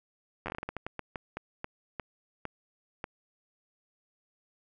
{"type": "slowing click train", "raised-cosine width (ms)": 0.5, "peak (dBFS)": -20, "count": 18, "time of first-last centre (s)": [0.46, 3.041], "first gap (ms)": 10, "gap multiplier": 1.29, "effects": []}